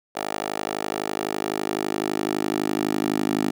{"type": "tone with high-pass filter sweep", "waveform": "10% pulse", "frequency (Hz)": 51.91, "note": "G#1", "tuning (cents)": 0, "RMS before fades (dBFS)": -26, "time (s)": [0.15, 3.51], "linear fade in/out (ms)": 10, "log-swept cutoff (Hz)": [540, 270], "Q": 2.2, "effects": []}